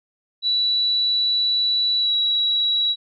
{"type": "tone with pitch glide", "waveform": "sine", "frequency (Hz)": [3942, 3892], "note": ["B7", "B7"], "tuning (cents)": [-4, -26], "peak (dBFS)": -17, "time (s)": [0.42, 2.96], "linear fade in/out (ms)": 50, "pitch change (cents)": -22, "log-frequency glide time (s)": [1.98, 2.12], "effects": []}